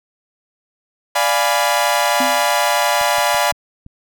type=chord; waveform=sawtooth; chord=D diminished seventh; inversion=none; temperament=equal; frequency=587.3 / 698.5 / 830.6 / 987.8 Hz; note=D5 / F5 / Ab5 / Cb6; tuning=0 / 0 / 0 / 0 cents; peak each=-16 dBFS; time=1.15-3.52 s; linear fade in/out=10 ms
type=tone with exponential decay; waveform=triangle; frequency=257.4 Hz; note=C4; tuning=28 cents flat; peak=-16 dBFS; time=2.2-2.52 s; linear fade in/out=5 ms; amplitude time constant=68 ms
type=clicks; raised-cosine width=5 ms; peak=-26 dBFS; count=5; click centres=3.013 / 3.184 / 3.346 / 3.523 / 3.864 s
effects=none